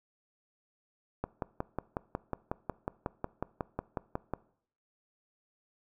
click train, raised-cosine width 1 ms, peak -18 dBFS, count 18, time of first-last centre 1.24-4.337 s, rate 5.49 Hz, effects noise-tail reverb RT60 0.6 s tail -21 dB re dry

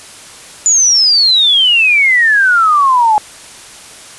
sine exponential sweep, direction down, 7040 to 830.6 Hz, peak -6 dBFS, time 0.66-3.18 s, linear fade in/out 0 ms, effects white hiss -34 dBFS RMS until 4.18 s + resampled to 24000 Hz

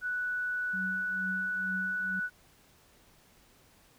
sine tone, 1480 Hz, F#6, in tune, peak -30 dBFS, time 0.01-2.3 s, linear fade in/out 50 ms
sine tone with tremolo, 188.5 Hz, F#3, 32 cents sharp, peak -35 dBFS, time 0.73-2.2 s, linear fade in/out 10 ms, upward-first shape triangle, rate 2.2 Hz, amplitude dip 95%
effects pink hiss -62 dBFS RMS until 3.98 s

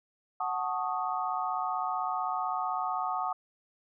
sine chord, D# half-diminished seventh, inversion first, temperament equal, 740 / 880 / 1108.7 / 1244.5 Hz, F#5 / A5 / C#6 / D#6, 0 / 0 / 0 / 0 cents, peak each -33 / -36 / -36 / -34 dBFS, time 0.4-3.33 s, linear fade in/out 5 ms, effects none

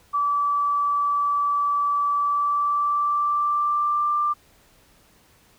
sine tone with pitch glide, 1155 to 1185.4 Hz, D6 to D6, -29 to +16 cents, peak -19 dBFS, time 0.13-4.34 s, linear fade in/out 20 ms, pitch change +45 cents, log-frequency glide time 2.14-4.19 s, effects pink hiss -57 dBFS RMS until 5.58 s

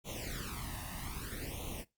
pink noise with flanger, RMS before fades -41 dBFS, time 0.04-1.85 s, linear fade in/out 50 ms, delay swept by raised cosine 0.3 to 1.09 ms, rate 0.62 Hz, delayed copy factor +1, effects noise-tail reverb RT60 0.2 s tail -20 dB re dry + Opus 48 kbps

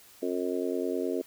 harmonic tone, 89.8 Hz, F2, 49 cents sharp, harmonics 3 / 4 / 5 / 6 / 7, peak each -33 / -32 / -33 / -40 / -38 dBFS, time 0.22-1.22 s, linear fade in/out 10 ms, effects white hiss -55 dBFS RMS until 1.26 s

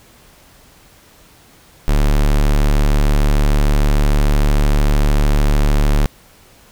square tone, 36.63 Hz, D1, 4 cents flat, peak -11 dBFS, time 1.88-6.06 s, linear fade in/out 0 ms, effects pink hiss -47 dBFS RMS until 6.71 s

